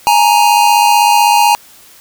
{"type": "tone pair together", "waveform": "square", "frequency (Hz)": [836.4, 932.3], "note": ["G#5", "A#5"], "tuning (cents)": [12, 0], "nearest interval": "major second", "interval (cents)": 188, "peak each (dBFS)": -10, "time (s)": [0.07, 1.55], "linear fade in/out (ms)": 0, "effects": ["white hiss -41 dBFS RMS until 2 s"]}